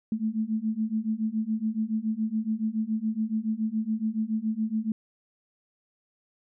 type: beating tone pair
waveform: sine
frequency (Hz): 215.3 / 222.4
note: A3 / A3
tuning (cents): -37 / +19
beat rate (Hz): 7.1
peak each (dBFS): -29 / -28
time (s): 0.12-4.92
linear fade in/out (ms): 2
effects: none